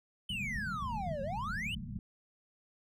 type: exponential two-way sweep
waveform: triangle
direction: down then up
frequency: 3100 to 530 to 3100 Hz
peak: -34 dBFS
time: 0.29-1.75 s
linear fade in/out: 5 ms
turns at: 1.22 s
type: low-pass noise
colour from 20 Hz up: white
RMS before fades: -41 dBFS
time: 0.3-1.99 s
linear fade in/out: 2 ms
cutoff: 230 Hz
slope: 96 dB/octave
effects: none